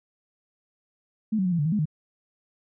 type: tone with pitch steps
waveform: sine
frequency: 217.8 / 188.7 / 180.7 / 169.8 / 146.1 / 160.9 / 209.8 / 153.1 Hz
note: A3 / F#3 / F#3 / F3 / D3 / E3 / G#3 / D#3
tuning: -17 / +34 / -41 / -48 / -9 / -42 / +18 / -28 cents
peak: -21 dBFS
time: 1.32-1.856 s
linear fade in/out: 10 ms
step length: 67 ms
effects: none